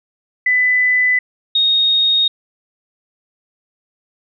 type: tone pair in turn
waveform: sine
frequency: 1999 / 3726 Hz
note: B6 / A#7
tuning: +20 / -2 cents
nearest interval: major seventh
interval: 1078 cents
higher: second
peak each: -11 dBFS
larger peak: neither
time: 0.46-1.19 / 1.55-2.28 s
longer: neither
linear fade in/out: 5 ms
effects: none